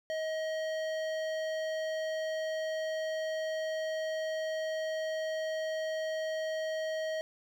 triangle tone with hard clipping, 632 Hz, D#5, 27 cents sharp, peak -34 dBFS, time 0.1-7.21 s, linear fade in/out 0 ms, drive 18 dB, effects none

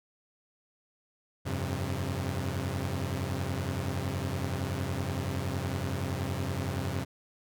sawtooth chord, F suspended second, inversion none, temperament equal with one note detuned, 87.31 / 98 / 133.72 Hz, F2 / G2 / C3, 0 / 0 / +38 cents, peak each -31 dBFS, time 1.45-7.05 s, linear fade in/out 20 ms, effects none

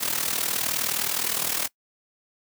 white noise with amplitude modulation, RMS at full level -23 dBFS, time 0-1.68 s, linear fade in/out 20 ms, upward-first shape sine, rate 39.5 Hz, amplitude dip 75%, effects noise-tail reverb RT60 0.1 s tail -22 dB re dry + high-pass 100 Hz 12 dB/octave

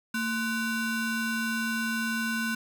square ring-modulated tone, 634 Hz, D#5, 32 cents sharp, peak -25 dBFS, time 0.14-2.55 s, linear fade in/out 5 ms, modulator 861 Hz, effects none

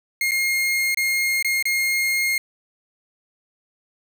40% pulse tone with dropouts, 2137 Hz, C7, 36 cents sharp, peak -18 dBFS, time 0.21-2.38 s, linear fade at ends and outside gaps 2 ms, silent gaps 0.311-0.317 / 0.946-0.972 / 1.426-1.446 / 1.626-1.654 s, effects none

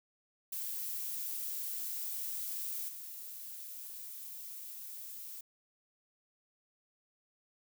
violet noise with level steps, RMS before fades -39 / -46 dBFS, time 0.52-5.41 s, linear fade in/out 5 ms, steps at 2.88 s, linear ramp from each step 10 ms, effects none

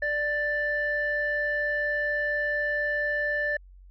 sine tone pair together, 590.1 / 1766 Hz, D5 / A6, +8 / +6 cents, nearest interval octave + perfect fifth, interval 1898 cents, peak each -29 / -25 dBFS, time 0.02-3.57 s, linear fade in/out 5 ms, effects tanh soft clip ceiling -18 dBFS + added 46 Hz sine -47 dBFS peak until 3.9 s

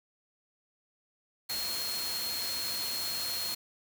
sine tone in noise, 4262 Hz, C8, 31 cents sharp, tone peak -34 dBFS, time 1.49-3.55 s, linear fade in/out 10 ms, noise white, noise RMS -37 dBFS, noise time 1.49-3.55 s, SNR 0 dB, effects none

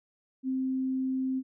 sine tone, 261.6 Hz, C4, in tune, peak -27 dBFS, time 0.43-1.43 s, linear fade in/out 50 ms, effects none

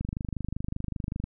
click train, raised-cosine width 5 ms, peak -19 dBFS, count 32, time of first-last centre 0.01-1.24 s, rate 25.2 Hz, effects none

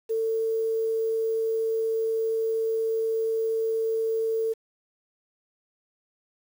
sine tone with quantisation, 447.9 Hz, A4, 31 cents sharp, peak -23 dBFS, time 0.09-4.54 s, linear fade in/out 20 ms, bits 8, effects none

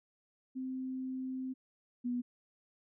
sine tone pair in turn, 259.7 / 244.9 Hz, C4 / B3, -13 / -14 cents, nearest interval minor second, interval 101 cents, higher first, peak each -36 / -32 dBFS, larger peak second, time 0.55-1.54 / 2.04-2.22 s, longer first, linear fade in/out 20 ms, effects none

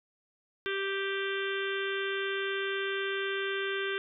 harmonic tone, 392 Hz, G4, in tune, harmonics 1 / 3 / 4 / 5 / 6 / 7 / 8 / 9, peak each -33 / -42 / -35 / -42 / -43 / -43 / -42 / -44 dBFS, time 0.66-3.98 s, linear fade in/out 0 ms, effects none

